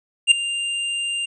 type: tone with ADSR envelope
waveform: square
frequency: 2794 Hz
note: F7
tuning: in tune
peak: -7 dBFS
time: 0.27-1.26 s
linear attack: 44 ms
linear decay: 5 ms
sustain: -16 dB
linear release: 12 ms
effects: resampled to 22050 Hz